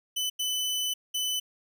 sawtooth tone bursts at uneven times, 3006 Hz, F#7, 27 cents sharp, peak -24 dBFS, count 3, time 0.16-0.3 / 0.39-0.94 / 1.14-1.4 s, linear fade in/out 10 ms, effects none

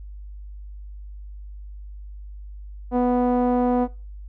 sawtooth tone with low-pass filter, 246.9 Hz, B3, in tune, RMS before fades -20 dBFS, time 2.91-3.88 s, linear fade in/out 50 ms, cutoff 730 Hz, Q 1.8, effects noise-tail reverb RT60 0.3 s tail -20 dB re dry + added 50 Hz sine -35 dBFS peak until 4.28 s

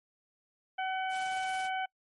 harmonic tone, 755 Hz, F#5, 35 cents sharp, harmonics 1 / 2 / 3 / 4, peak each -32 / -38 / -42 / -44 dBFS, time 0.78-1.86 s, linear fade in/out 10 ms
white noise with tremolo, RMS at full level -46 dBFS, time 1.09-1.7 s, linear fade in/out 50 ms, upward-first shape square, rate 18 Hz, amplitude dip 30%
effects noise-tail reverb RT60 0.1 s tail -26 dB re dry + MP3 48 kbps

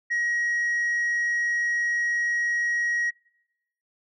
sine tone, 1897 Hz, A#6, 30 cents sharp, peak -20 dBFS, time 0.1-3.11 s, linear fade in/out 20 ms, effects noise-tail reverb RT60 0.9 s tail -26 dB re dry + tanh soft clip ceiling -21 dBFS

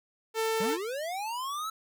sawtooth tone, 445.8 Hz, A4, 23 cents sharp, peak -23 dBFS, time 0.34-0.78 s, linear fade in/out 50 ms
square linear sweep, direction up, 172.6 to 1328 Hz, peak -33 dBFS, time 0.6-1.7 s, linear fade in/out 5 ms
effects none

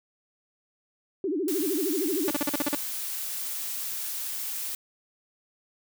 sine tone with vibrato, 339.7 Hz, F4, 48 cents flat, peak -25 dBFS, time 1.24-2.31 s, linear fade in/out 2 ms, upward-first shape sine, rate 13 Hz, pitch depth 290 cents each way
blue noise, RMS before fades -33 dBFS, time 1.48-4.75 s, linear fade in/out 2 ms
sawtooth tone bursts, 290.5 Hz, D4, 19 cents flat, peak -20 dBFS, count 8, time 2.28-2.749 s, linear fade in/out 2 ms, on 21 ms, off 43 ms
effects none

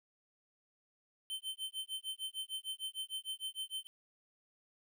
square tone with tremolo, 3088 Hz, G7, 27 cents flat, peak -37 dBFS, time 1.3-3.87 s, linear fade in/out 0 ms, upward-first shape sine, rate 6.6 Hz, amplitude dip 100%, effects 13-bit

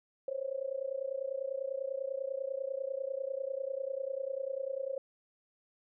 sine tone with amplitude modulation, 538 Hz, C5, 48 cents sharp, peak -30 dBFS, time 0.28-4.98 s, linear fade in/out 2 ms, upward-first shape sine, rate 30.1 Hz, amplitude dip 90%, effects none

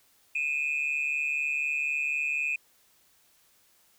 sine tone pair together, 2458 / 2602 Hz, D#7 / E7, -22 / -23 cents, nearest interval minor second, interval 99 cents, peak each -27 / -29 dBFS, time 0.35-2.56 s, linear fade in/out 5 ms, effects tanh soft clip ceiling -22 dBFS + white hiss -64 dBFS RMS until 3.98 s

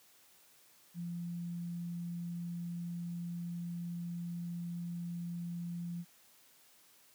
sine tone, 172.4 Hz, F3, 22 cents flat, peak -37 dBFS, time 0.94-6.05 s, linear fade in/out 50 ms, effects white hiss -64 dBFS RMS until 7.14 s + high-pass 100 Hz 12 dB/octave

